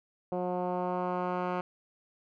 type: tone with low-pass filter sweep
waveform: 10% pulse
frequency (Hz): 180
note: F#3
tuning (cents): -47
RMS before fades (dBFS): -32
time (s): 0.32-1.61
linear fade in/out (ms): 2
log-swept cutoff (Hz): 630 to 1700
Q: 1.4
effects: none